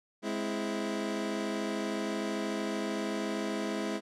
25% pulse chord, Ab augmented, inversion none, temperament equal with one note detuned, 208.6 / 261.6 / 329.6 Hz, Ab3 / C4 / E4, +8 / 0 / 0 cents, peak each -31 / -35 / -32 dBFS, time 0.22-4.01 s, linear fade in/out 50 ms, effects low-pass 8000 Hz 12 dB/octave

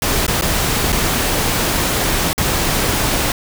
pink noise with dropouts, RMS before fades -17 dBFS, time 0.02-3.32 s, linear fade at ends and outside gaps 2 ms, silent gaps 0.266-0.279 / 0.412-0.421 / 0.922-0.926 / 2.331-2.379 s, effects none

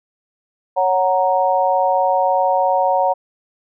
sine chord, F# major, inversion second, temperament equal, 554.4 / 740 / 932.3 Hz, C#5 / F#5 / A#5, 0 / 0 / 0 cents, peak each -18 / -17 / -18 dBFS, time 0.76-3.14 s, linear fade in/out 20 ms, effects none

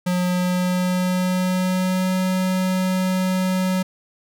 square tone with pitch glide, 180 to 185.7 Hz, F#3 to F#3, -47 to +7 cents, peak -19 dBFS, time 0.06-3.83 s, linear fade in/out 10 ms, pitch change +54 cents, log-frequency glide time 0.23-2.13 s, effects none

